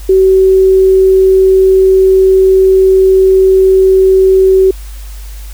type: tone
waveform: sine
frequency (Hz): 380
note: F#4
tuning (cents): +46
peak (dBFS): -3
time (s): 0.09-4.71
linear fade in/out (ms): 5
effects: added 50 Hz sine -23 dBFS peak until 5.53 s + white hiss -37 dBFS RMS until 5.53 s